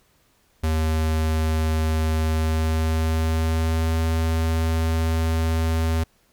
square tone with pitch glide, 79.2 to 81.1 Hz, D#2 to E2, +31 to -28 cents, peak -20 dBFS, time 0.63-6.04 s, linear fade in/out 10 ms, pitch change +41 cents, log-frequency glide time 2.21-3.98 s, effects pink hiss -62 dBFS RMS until 6.32 s

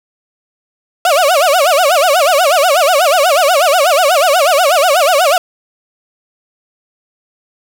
35% pulse tone with vibrato, 641 Hz, E5, 49 cents flat, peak -6 dBFS, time 1.05-5.38 s, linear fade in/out 2 ms, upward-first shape sine, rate 8.2 Hz, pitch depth 270 cents each way, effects none

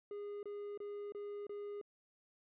triangle tone bursts, 410 Hz, G#4, 22 cents flat, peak -40 dBFS, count 5, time 0.11-1.814 s, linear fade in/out 2 ms, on 320 ms, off 26 ms, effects resampled to 8000 Hz

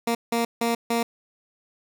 15% pulse tone bursts at uneven times, 233.1 Hz, A#3, in tune, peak -15 dBFS, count 4, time 0.07-0.15 / 0.32-0.45 / 0.61-0.75 / 0.9-1.03 s, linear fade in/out 5 ms, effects none

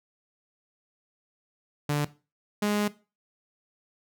sawtooth tone pair in turn, 146.8 / 207.6 Hz, D3 / G#3, 0 / 0 cents, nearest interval tritone, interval 600 cents, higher second, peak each -20 dBFS, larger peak neither, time 1.89-2.05 / 2.62-2.88 s, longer second, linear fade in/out 5 ms, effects noise-tail reverb RT60 0.3 s tail -17 dB re dry

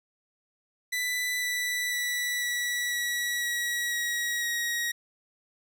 sawtooth tone with pitch steps, 1987 / 1973.3 / 1959.6 / 1946.1 / 1932.7 / 1919.3 / 1906.1 / 1892.9 Hz, B6 / B6 / B6 / B6 / B6 / B6 / A#6 / A#6, +10 / -2 / -14 / -26 / -38 / -50 / +38 / +26 cents, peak -24 dBFS, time 0.92-4.92 s, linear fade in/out 10 ms, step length 500 ms, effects none

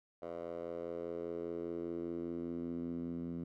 10% pulse tone with band-pass filter sweep, 85 Hz, F2, 46 cents flat, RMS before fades -41 dBFS, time 0.22-3.44 s, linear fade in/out 5 ms, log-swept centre 630 to 210 Hz, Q 2.9, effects none

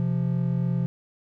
triangle tone pair together, 129.7 / 173.13 Hz, C3 / F3, -15 / -15 cents, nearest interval perfect fourth, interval 500 cents, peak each -23 dBFS, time 0-0.86 s, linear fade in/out 0 ms, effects none

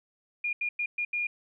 sine tone bursts at uneven times, 2424 Hz, D#7, 46 cents flat, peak -27 dBFS, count 5, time 0.44-0.53 / 0.61-0.69 / 0.79-0.86 / 0.98-1.05 / 1.13-1.27 s, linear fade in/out 5 ms, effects none

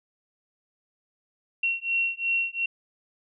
sine beating tone pair, 2730 / 2732.8 Hz, F7 / F7, -40 / -38 cents, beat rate 2.8 Hz, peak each -27 dBFS, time 1.63-2.66 s, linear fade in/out 5 ms, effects none

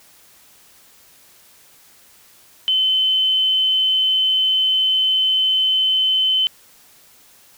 sine tone, 3057 Hz, G7, 44 cents flat, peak -14 dBFS, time 2.68-6.47 s, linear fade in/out 0 ms, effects white hiss -50 dBFS RMS until 7.57 s

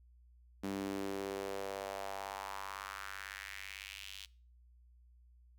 sawtooth tone with high-pass filter sweep, 98 Hz, G2, in tune, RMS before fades -43 dBFS, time 0.63-4.26 s, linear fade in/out 10 ms, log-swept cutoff 240 to 3300 Hz, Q 2.7, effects noise-tail reverb RT60 0.4 s tail -21 dB re dry + added 60 Hz sine -60 dBFS peak until 5.58 s

